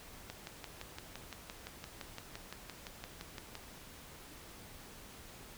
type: click train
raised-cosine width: 0.2 ms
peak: -26 dBFS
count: 20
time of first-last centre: 0.3-3.553 s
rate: 5.84 Hz
effects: pink hiss -53 dBFS RMS until 5.57 s